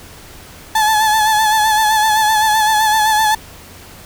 35% pulse tone with vibrato, 864 Hz, A5, 32 cents flat, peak -9 dBFS, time 0.75-3.35 s, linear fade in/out 5 ms, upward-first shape sine, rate 7.8 Hz, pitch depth 43 cents each way, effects added 86 Hz sine -43 dBFS peak until 4.05 s + pink hiss -38 dBFS RMS until 4.05 s

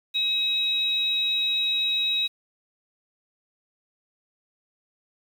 sine tone pair together, 2554 / 3827 Hz, D#7 / A#7, +45 / +45 cents, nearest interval perfect fifth, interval 700 cents, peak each -30 / -22 dBFS, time 0.14-2.28 s, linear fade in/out 20 ms, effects 8-bit

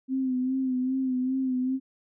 sine tone with vibrato, 258.8 Hz, C4, 19 cents flat, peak -24 dBFS, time 0.08-1.8 s, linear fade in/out 50 ms, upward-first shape sine, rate 2.5 Hz, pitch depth 43 cents each way, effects none

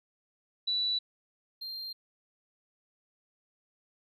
sine / triangle tone pair in turn, 3951 / 4185 Hz, B7 / C8, 0 / 0 cents, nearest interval minor second, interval 100 cents, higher second, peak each -27 / -36 dBFS, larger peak first, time 0.67-0.99 / 1.61-1.93 s, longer neither, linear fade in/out 10 ms, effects none

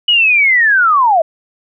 sine linear sweep, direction down, 2960 to 617 Hz, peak -7 dBFS, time 0.08-1.22 s, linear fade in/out 5 ms, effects none

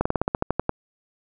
slowing click train, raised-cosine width 1 ms, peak -7 dBFS, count 11, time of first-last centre 0.01-0.694 s, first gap 45 ms, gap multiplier 1.09, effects none

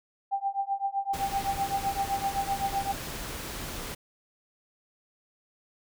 sine tone with tremolo, 790 Hz, G5, 13 cents sharp, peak -23 dBFS, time 0.31-2.93 s, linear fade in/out 20 ms, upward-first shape triangle, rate 7.8 Hz, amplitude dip 100%
pink noise, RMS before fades -37 dBFS, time 1.13-3.95 s, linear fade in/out 10 ms
effects none

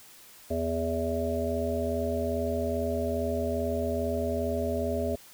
harmonic tone, 82.41 Hz, E2, in tune, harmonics 1 / 3 / 5 / 7 / 8, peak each -33 / -33 / -33 / -33 / -33 dBFS, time 0.5-5.16 s, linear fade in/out 10 ms, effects white hiss -52 dBFS RMS until 5.33 s

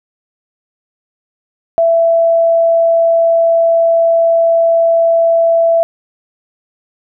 sine tone, 666 Hz, E5, 18 cents sharp, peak -7 dBFS, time 1.78-5.83 s, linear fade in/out 0 ms, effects none

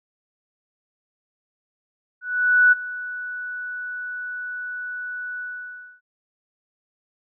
sine tone with ADSR envelope, 1480 Hz, F#6, in tune, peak -10 dBFS, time 2.21-6.01 s, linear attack 510 ms, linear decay 19 ms, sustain -18 dB, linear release 610 ms, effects none

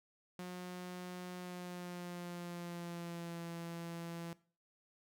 sawtooth tone with pitch glide, 180 to 168.92 Hz, F#3 to E3, -47 to +43 cents, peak -39 dBFS, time 0.39-4.33 s, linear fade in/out 2 ms, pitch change -110 cents, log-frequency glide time 1.38-3.45 s, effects noise-tail reverb RT60 0.4 s tail -19 dB re dry

